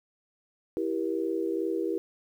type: chord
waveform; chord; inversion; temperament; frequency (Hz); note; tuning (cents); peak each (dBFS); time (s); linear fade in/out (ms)
sine; E diminished; none; equal with one note detuned; 329.6 / 392 / 475.7; E4 / G4 / Bb4; 0 / 0 / +35; -30 / -31 / -33; 0.77-1.98; 0
effects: 10-bit